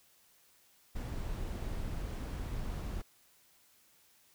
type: noise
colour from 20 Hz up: brown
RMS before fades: -38 dBFS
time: 0.95-3.02 s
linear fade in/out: 10 ms
effects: white hiss -66 dBFS RMS until 4.34 s